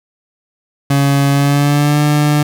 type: tone with pitch glide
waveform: 30% pulse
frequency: 140 to 148.32 Hz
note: C#3 to D3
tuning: +18 to +17 cents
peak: -7 dBFS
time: 0.9-2.43 s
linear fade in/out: 5 ms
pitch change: +99 cents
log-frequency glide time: 1.31-2 s
effects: none